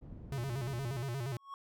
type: low-pass noise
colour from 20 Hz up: white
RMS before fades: -49 dBFS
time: 0.01-1.02 s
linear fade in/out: 20 ms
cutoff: 180 Hz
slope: 12 dB/octave
type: tone with vibrato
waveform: square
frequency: 128 Hz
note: C3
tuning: 38 cents flat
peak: -36 dBFS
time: 0.32-1.37 s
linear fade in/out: 2 ms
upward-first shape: square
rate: 8.5 Hz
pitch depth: 130 cents each way
type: tone with exponential growth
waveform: triangle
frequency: 1103 Hz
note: C#6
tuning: 9 cents flat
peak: -37 dBFS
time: 1.32-1.54 s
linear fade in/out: 1 ms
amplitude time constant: 46 ms
effects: none